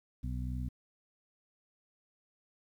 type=harmonic tone; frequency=62.3 Hz; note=B1; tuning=16 cents sharp; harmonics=1 / 2 / 3 / 4; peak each=-36 / -39 / -46 / -44 dBFS; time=0.23-0.69 s; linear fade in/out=10 ms; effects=11-bit